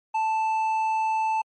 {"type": "tone with hard clipping", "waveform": "sine", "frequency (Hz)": 880, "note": "A5", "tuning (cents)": 0, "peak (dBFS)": -23, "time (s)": [0.14, 1.42], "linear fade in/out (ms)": 10, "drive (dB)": 5, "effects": ["MP3 48 kbps"]}